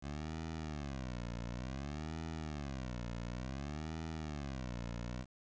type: tone with vibrato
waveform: 15% pulse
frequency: 68.7 Hz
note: C#2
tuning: 15 cents flat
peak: -34 dBFS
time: 0.01-5.26 s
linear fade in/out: 50 ms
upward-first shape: sine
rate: 0.56 Hz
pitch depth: 280 cents each way
effects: resampled to 16000 Hz + 10-bit